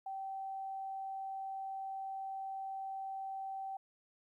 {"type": "tone", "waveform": "sine", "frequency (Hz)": 774, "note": "G5", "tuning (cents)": -22, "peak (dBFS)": -39, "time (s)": [0.06, 3.77], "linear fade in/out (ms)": 5, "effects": ["13-bit"]}